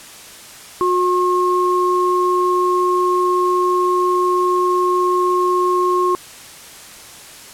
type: tone pair together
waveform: sine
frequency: 361.6 / 1078 Hz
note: F#4 / C#6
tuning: -40 / -49 cents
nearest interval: octave + perfect fifth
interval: 1891 cents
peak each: -16 dBFS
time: 0.81-6.15 s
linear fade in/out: 0 ms
effects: white hiss -38 dBFS RMS until 7.53 s + low-pass 11000 Hz 12 dB/octave